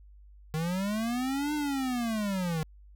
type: linear two-way sweep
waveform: square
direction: up then down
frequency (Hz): 153.3 to 302.1 to 153.3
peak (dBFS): -29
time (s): 0.54-2.63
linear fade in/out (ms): 0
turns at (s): 1.54
effects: added 50 Hz sine -50 dBFS peak until 2.95 s